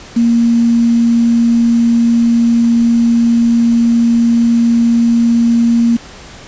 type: tone with quantisation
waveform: sine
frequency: 233.6 Hz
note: A#3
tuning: 4 cents sharp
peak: -7 dBFS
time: 0.16-5.97 s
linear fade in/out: 10 ms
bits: 5
effects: pink hiss -34 dBFS RMS until 6.47 s + resampled to 16000 Hz